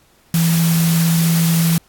sine tone in noise, 165.6 Hz, E3, 8 cents sharp, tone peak -12 dBFS, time 0.34-1.78 s, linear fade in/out 2 ms, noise white, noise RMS -23 dBFS, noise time 0.34-1.78 s, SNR +8 dB, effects pink hiss -54 dBFS RMS until 1.88 s + AAC 64 kbps

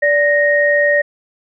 sine tone pair together, 582.6 / 1864.7 Hz, D5 / A#6, -14 / 0 cents, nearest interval octave + minor sixth, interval 2014 cents, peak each -13 dBFS, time 0.02-1.02 s, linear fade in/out 10 ms, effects none

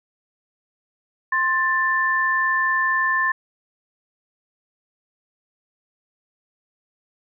sine tone pair together, 1053 / 1768.1 Hz, C6 / A6, +11 / +8 cents, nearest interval major sixth, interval 897 cents, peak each -22 / -19 dBFS, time 1.32-3.32 s, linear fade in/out 5 ms, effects none

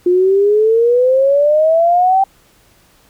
sine exponential sweep, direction up, 352.2 to 784 Hz, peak -8 dBFS, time 0.06-2.24 s, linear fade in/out 5 ms, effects pink hiss -51 dBFS RMS until 3.09 s

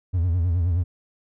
triangle tone with vibrato, 87 Hz, F2, 6 cents flat, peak -16 dBFS, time 0.13-0.84 s, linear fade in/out 20 ms, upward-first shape sine, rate 9.5 Hz, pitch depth 110 cents each way, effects tanh soft clip ceiling -12 dBFS

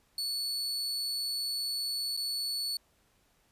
40% pulse tone with dropouts, 4435 Hz, C#8, in tune, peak -30 dBFS, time 0.18-2.77 s, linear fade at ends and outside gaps 2 ms, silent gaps 2.167-2.173 s, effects pink hiss -69 dBFS RMS until 3.51 s + resampled to 32000 Hz

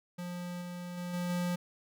square tone with level steps, 176.8 Hz, F3, 22 cents sharp, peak -38 / -40 / -37 / -33 / -31 dBFS, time 0.18-1.56 s, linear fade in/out 10 ms, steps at 0.61 / 0.97 / 1.13 / 1.29 s, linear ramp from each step 10 ms, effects none

